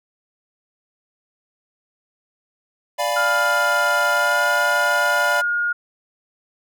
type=chord; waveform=square; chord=D diminished seventh; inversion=none; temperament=equal; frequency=587.3 / 698.5 / 830.6 / 987.8 Hz; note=D5 / F5 / Ab5 / Cb6; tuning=0 / 0 / 0 / 0 cents; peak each=-24 / -25 / -30 / -26 dBFS; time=2.98-5.42 s; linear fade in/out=20 ms
type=tone with pitch glide; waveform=sine; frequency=1406 to 1427.3 Hz; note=F6 to F6; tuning=+11 to +37 cents; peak=-18 dBFS; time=3.16-5.73 s; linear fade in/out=10 ms; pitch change=+26 cents; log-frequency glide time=4.12-4.39 s
effects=none